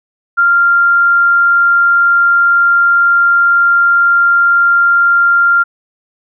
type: tone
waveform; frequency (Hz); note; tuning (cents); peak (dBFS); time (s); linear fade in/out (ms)
sine; 1391; F6; -7; -6; 0.37-5.64; 20
effects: none